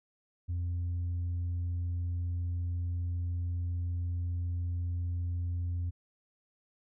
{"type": "tone with tanh clipping", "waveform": "sine", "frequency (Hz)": 87.31, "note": "F2", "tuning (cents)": 0, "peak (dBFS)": -31, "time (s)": [0.48, 5.91], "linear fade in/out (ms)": 20, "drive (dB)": 1, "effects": []}